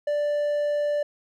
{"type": "tone", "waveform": "triangle", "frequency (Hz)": 587.3, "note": "D5", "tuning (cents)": 0, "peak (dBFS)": -20, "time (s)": [0.07, 1.03], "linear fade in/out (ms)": 5, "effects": []}